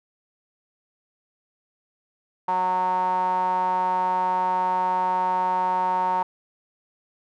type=tone with band-pass filter; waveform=sawtooth; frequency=183.7 Hz; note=F#3; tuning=12 cents flat; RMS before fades=-23 dBFS; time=2.48-6.23 s; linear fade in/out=5 ms; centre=910 Hz; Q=8.9; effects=none